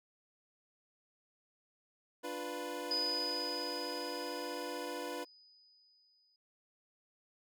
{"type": "chord", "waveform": "25% pulse", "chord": "B diminished", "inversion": "first", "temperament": "equal", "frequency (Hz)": [293.7, 349.2, 493.9], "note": ["D4", "F4", "B4"], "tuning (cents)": [0, 0, 0], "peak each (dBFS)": [-41, -41, -38], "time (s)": [2.23, 5.25], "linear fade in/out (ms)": 20}
{"type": "tone with exponential decay", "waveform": "sine", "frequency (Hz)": 4978, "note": "D#8", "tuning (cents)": 0, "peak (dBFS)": -31, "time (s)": [2.91, 6.36], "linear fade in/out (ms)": 2, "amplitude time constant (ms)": 750}
{"effects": []}